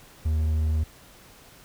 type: tone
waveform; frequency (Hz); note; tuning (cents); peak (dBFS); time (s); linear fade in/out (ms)
triangle; 78; D#2; +5; -19; 0.25-0.84; 10
effects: pink hiss -51 dBFS RMS until 1.64 s